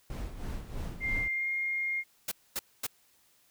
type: noise with tremolo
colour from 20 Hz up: brown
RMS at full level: -35 dBFS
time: 0.1-1.28 s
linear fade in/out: 2 ms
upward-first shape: sine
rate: 3.1 Hz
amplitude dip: 65%
type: tone with pitch glide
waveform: sine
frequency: 2105 to 2129 Hz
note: C7 to C7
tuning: +10 to +30 cents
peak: -29 dBFS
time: 1-2.04 s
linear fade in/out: 50 ms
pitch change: +20 cents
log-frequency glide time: 1.29-1.48 s
type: noise bursts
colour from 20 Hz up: white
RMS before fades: -33 dBFS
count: 3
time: 2.28-2.868 s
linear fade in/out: 5 ms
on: 36 ms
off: 240 ms
effects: white hiss -66 dBFS RMS until 3.5 s